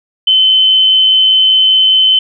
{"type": "tone with amplitude modulation", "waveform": "sine", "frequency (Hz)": 3058, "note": "G7", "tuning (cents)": -44, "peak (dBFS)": -4, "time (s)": [0.27, 2.19], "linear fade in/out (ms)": 5, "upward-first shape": "sine", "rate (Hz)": 105, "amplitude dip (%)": 25, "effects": []}